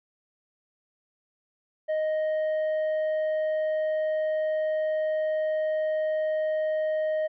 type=tone with tanh clipping; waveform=triangle; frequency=622.3 Hz; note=D#5; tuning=in tune; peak=-25 dBFS; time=1.88-7.28 s; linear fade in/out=20 ms; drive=9 dB; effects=none